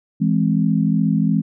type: chord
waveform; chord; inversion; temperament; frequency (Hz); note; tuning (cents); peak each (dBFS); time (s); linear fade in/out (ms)
sine; E augmented; none; equal; 164.81 / 207.7 / 261.6; E3 / G#3 / B#3; 0 / 0 / 0; -18 / -18 / -21; 0.2-1.42; 20
effects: none